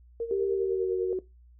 sine tone with tremolo, 462.7 Hz, A#4, 13 cents flat, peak -26 dBFS, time 0.2-1.13 s, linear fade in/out 2 ms, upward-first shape sine, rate 10 Hz, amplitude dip 70%
sine tone with pitch glide, 392.3 to 371.6 Hz, G4 to F#4, +1 to +7 cents, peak -26 dBFS, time 0.31-1.19 s, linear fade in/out 2 ms, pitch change -94 cents, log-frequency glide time 0.49-0.96 s
effects noise-tail reverb RT60 0.2 s tail -18 dB re dry + added 60 Hz sine -52 dBFS peak until 1.59 s

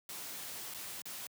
white noise with dropouts, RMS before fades -44 dBFS, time 0.09-1.27 s, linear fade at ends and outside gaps 2 ms, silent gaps 0.739-0.745 / 1.019-1.055 s, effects high-pass 100 Hz 12 dB/octave

